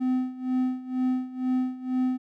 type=tone with tremolo; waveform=triangle; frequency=255.5 Hz; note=C4; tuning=41 cents flat; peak=-19 dBFS; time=0-2.18 s; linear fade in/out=20 ms; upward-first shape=sine; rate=2.1 Hz; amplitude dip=85%; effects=none